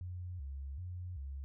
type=tone with vibrato; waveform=sine; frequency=78.5 Hz; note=D#2; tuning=16 cents sharp; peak=-40 dBFS; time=0.01-1.44 s; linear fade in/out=0 ms; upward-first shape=square; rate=1.3 Hz; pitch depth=230 cents each way; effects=none